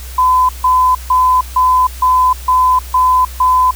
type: tone bursts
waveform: sine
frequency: 1013 Hz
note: B5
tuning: 44 cents sharp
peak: -7 dBFS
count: 8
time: 0.18-3.71 s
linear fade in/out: 5 ms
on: 310 ms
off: 150 ms
effects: added 62 Hz sine -26 dBFS peak until 3.75 s + white hiss -34 dBFS RMS until 3.75 s